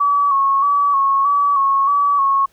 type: tone with vibrato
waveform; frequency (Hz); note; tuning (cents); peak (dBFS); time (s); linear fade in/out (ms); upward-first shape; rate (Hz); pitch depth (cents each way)
sine; 1120; C#6; +18; -12; 0-2.46; 10; square; 1.6; 36
effects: pink hiss -57 dBFS RMS until 2.52 s